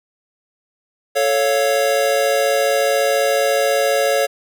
square chord, A augmented, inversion none, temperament equal, 440 / 554.4 / 698.5 Hz, A4 / C#5 / E#5, 0 / 0 / 0 cents, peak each -22 / -17 / -22 dBFS, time 1.15-4.27 s, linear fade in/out 20 ms, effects none

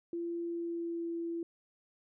sine tone with pitch glide, 340.7 to 336.4 Hz, F4 to E4, -43 to +35 cents, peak -34 dBFS, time 0.13-1.43 s, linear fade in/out 2 ms, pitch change -22 cents, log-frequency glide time 0.43-1.1 s, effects none

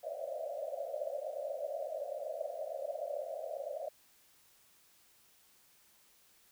pink band-pass noise, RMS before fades -40 dBFS, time 0.03-3.89 s, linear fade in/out 10 ms, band 540 to 670 Hz, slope 96 dB/octave, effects white hiss -66 dBFS RMS until 6.51 s

